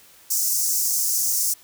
pink high-pass noise, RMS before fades -22 dBFS, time 0.3-1.54 s, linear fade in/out 10 ms, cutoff 5500 Hz, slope 48 dB/octave, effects white hiss -51 dBFS RMS until 1.63 s

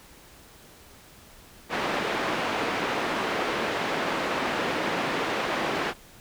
pink band-pass noise, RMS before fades -28 dBFS, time 1.69-5.94 s, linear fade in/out 50 ms, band 300 to 2600 Hz, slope 12 dB/octave, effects pink hiss -51 dBFS RMS until 6.2 s

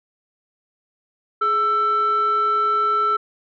sine tone pair together, 419.2 / 1330 Hz, G#4 / E6, +16 / +15 cents, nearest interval octave + minor sixth, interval 1999 cents, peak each -25 / -15 dBFS, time 1.41-3.17 s, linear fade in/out 10 ms, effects tanh soft clip ceiling -13 dBFS

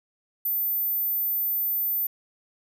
sine tone, 14080 Hz, A9, in tune, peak -23 dBFS, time 0.45-2.07 s, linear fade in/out 5 ms, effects none

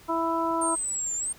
harmonic tone, 330.1 Hz, E4, 2 cents sharp, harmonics 1 / 2 / 3 / 4, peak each -29 / -31 / -27 / -32 dBFS, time 0.08-0.76 s, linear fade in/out 20 ms
sine linear two-way sweep, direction down then up, 8770 to 7120 to 8770 Hz, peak -27 dBFS, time 0.61-1.33 s, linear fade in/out 10 ms, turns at 1.16 s
effects pink hiss -52 dBFS RMS until 1.38 s

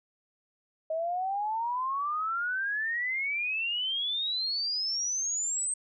sine exponential sweep, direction up, 628 to 8372 Hz, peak -28 dBFS, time 0.9-5.74 s, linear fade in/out 5 ms, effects none

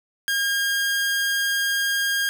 sawtooth tone, 1618 Hz, G#6, 46 cents flat, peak -17 dBFS, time 0.28-2.29 s, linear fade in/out 0 ms, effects none

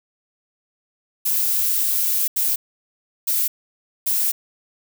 violet noise bursts at uneven times, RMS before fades -20 dBFS, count 4, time 1.25-2.28 / 2.36-2.56 / 3.27-3.48 / 4.06-4.32 s, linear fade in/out 10 ms, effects none

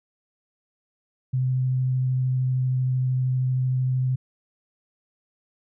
sine tone with vibrato, 128.6 Hz, C3, 30 cents flat, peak -20 dBFS, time 1.33-4.16 s, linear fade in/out 10 ms, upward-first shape sine, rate 13 Hz, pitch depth 9 cents each way, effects none

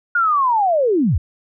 sine linear sweep, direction down, 1445 to 55 Hz, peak -13 dBFS, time 0.15-1.18 s, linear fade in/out 5 ms, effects none

